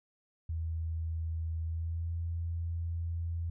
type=tone with pitch glide; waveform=sine; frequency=81.4 to 84.03 Hz; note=E2 to E2; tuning=-21 to +34 cents; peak=-32 dBFS; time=0.49-3.5 s; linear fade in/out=5 ms; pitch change=+55 cents; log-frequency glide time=1.65-2.12 s; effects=none